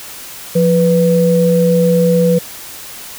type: tone pair together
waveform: sine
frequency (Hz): 174.62 / 493.9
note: F3 / B4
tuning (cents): 0 / 0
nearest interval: octave + tritone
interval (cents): 1800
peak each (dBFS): -11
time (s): 0.55-2.39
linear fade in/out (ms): 10
effects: white hiss -31 dBFS RMS until 3.18 s